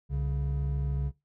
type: tone pair together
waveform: triangle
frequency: 66.16 / 140 Hz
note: C2 / C#3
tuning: +20 / +18 cents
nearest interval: octave + minor second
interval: 1298 cents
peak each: -28 dBFS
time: 0.09-1.12 s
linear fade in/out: 50 ms
effects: noise-tail reverb RT60 0.2 s tail -18 dB re dry